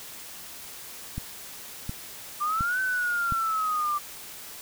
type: click train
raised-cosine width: 5 ms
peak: -19 dBFS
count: 4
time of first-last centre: 1.18-3.323 s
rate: 1.4 Hz
type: exponential two-way sweep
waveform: sine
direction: up then down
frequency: 1174.7 to 1537 to 1174.7 Hz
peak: -24 dBFS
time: 2.4-3.99 s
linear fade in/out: 20 ms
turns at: 2.8 s
effects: white hiss -42 dBFS RMS until 4.61 s